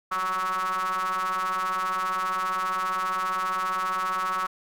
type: ring-modulated tone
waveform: square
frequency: 92.5 Hz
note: F#2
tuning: in tune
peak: -23 dBFS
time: 0.11-4.47 s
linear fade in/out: 10 ms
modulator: 1210 Hz
effects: none